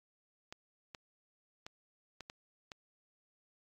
clicks, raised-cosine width 0.2 ms, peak -28 dBFS, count 6, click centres 0.525 / 0.948 / 1.665 / 2.207 / 2.299 / 2.718 s, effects AAC 48 kbps

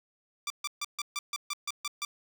10% pulse tone bursts, 1174.7 Hz, D6, in tune, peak -23 dBFS, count 10, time 0.47-2.05 s, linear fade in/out 2 ms, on 32 ms, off 140 ms, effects none

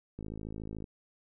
click train, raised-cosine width 3 ms, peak -28 dBFS, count 36, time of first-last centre 0.19-0.842 s, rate 53.7 Hz, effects none

